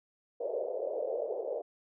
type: band-pass noise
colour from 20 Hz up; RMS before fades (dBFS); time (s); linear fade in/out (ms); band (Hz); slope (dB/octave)
white; -35; 0.4-1.62; 10; 440 to 590; 48
effects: none